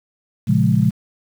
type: chord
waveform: sine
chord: Bb minor seventh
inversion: none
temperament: equal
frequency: 116.54 / 138.59 / 174.61 / 207.7 Hz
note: Bb2 / Db3 / F3 / Ab3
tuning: 0 / 0 / 0 / 0 cents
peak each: -18 dBFS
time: 0.47-0.91 s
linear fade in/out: 20 ms
effects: 7-bit